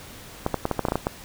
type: clicks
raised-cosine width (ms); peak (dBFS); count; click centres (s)
1; -8; 10; 0.464 / 0.543 / 0.654 / 0.713 / 0.793 / 0.852 / 0.885 / 0.921 / 0.956 / 1.069
effects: pink hiss -43 dBFS RMS until 1.24 s